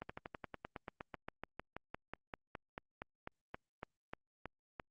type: slowing click train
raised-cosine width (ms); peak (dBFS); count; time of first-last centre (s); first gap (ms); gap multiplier
0.5; -28; 28; 0.02-4.798; 75; 1.06
effects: Opus 24 kbps